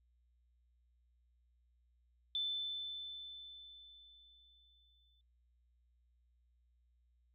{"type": "tone with exponential decay", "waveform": "sine", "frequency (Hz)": 3524, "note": "A7", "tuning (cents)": 2, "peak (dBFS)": -34, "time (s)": [2.35, 5.21], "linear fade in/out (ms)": 1, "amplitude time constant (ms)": 620, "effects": ["added 60 Hz sine -70 dBFS peak until 7.34 s"]}